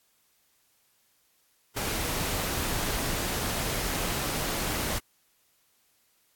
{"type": "noise", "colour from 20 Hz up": "pink", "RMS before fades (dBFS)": -30, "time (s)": [1.76, 4.99], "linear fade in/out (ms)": 10, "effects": ["white hiss -68 dBFS RMS until 6.35 s", "AAC 64 kbps"]}